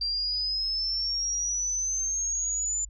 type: exponential sweep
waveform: sine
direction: up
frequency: 4699 to 7110 Hz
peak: -26 dBFS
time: 0.01-2.85 s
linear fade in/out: 5 ms
effects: added 50 Hz sine -42 dBFS peak until 2.89 s